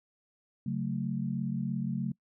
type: chord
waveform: sine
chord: F# minor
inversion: second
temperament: just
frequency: 138.75 / 185 / 222 Hz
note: C#3 / F#3 / A3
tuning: +2 / 0 / +16 cents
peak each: -34 dBFS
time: 0.66-2.12 s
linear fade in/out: 5 ms
effects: noise-tail reverb RT60 0.1 s tail -24 dB re dry